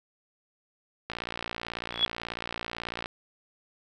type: click train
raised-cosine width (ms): 0.3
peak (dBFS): -17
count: 115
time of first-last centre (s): 1.1-3.059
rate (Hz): 58.2
type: tone with exponential growth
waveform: sine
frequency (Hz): 3369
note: G#7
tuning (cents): +24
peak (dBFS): -16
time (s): 1.91-2.05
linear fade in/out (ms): 1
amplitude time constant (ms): 29
effects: none